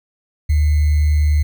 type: tone with sample-and-hold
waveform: sine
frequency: 75.1 Hz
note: D2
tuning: 39 cents sharp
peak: -11 dBFS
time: 0.49-1.43 s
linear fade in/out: 10 ms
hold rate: 2100 Hz
effects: none